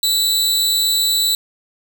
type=tone with amplitude modulation; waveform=sawtooth; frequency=3951 Hz; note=B7; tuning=in tune; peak=-8 dBFS; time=0.03-1.35 s; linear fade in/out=2 ms; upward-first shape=sine; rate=252 Hz; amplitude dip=70%; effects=none